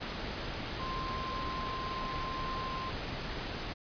sine tone in noise, 1046.5 Hz, C6, in tune, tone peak -37 dBFS, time 0.79-2.91 s, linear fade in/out 20 ms, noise pink, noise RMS -38 dBFS, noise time 0-3.74 s, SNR -2 dB, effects resampled to 11025 Hz

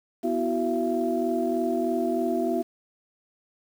sine tone cluster, 246.9 / 329.9 / 373.2 / 676 Hz, B3 / E4 / F#4 / E5, 0 / +1 / +15 / +43 cents, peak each -28 dBFS, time 0.23-2.63 s, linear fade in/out 20 ms, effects tanh soft clip ceiling -12 dBFS + 8-bit

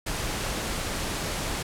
pink noise, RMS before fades -30 dBFS, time 0.06-1.63 s, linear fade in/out 10 ms, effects low-pass 11000 Hz 12 dB/octave

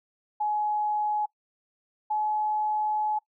sine tone pair in turn, 843 / 851.3 Hz, G#5 / G#5, +26 / +43 cents, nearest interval unison, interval 17 cents, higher second, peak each -24 dBFS, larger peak neither, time 0.4-1.26 / 2.1-3.19 s, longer second, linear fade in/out 10 ms, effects noise-tail reverb RT60 0.1 s tail -22 dB re dry

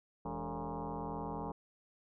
sine tone with frequency modulation, 329.6 Hz, E4, in tune, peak -37 dBFS, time 0.25-1.52 s, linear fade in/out 5 ms, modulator 123 Hz, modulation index 5.7, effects none

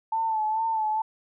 sine tone with vibrato, 880 Hz, A5, in tune, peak -23 dBFS, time 0.12-1.02 s, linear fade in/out 5 ms, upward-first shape sine, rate 2.3 Hz, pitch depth 45 cents each way, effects none

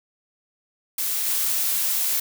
blue noise with level steps, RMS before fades -25 / -23 dBFS, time 0.98-2.2 s, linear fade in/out 5 ms, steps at 1.26 s, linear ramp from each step 20 ms, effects none

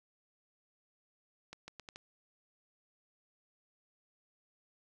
accelerating click train, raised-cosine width 0.2 ms, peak -29 dBFS, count 5, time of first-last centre 1.53-1.959 s, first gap 150 ms, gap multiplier 0.78, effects none

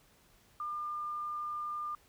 sine tone, 1202 Hz, D6, 40 cents sharp, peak -35 dBFS, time 0.6-1.95 s, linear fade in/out 2 ms, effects pink hiss -65 dBFS RMS until 2.08 s

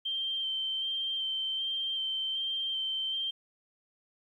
sine tone with vibrato, 3136 Hz, G7, in tune, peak -30 dBFS, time 0.05-3.31 s, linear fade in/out 10 ms, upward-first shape square, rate 1.3 Hz, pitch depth 12 cents each way, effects 11-bit

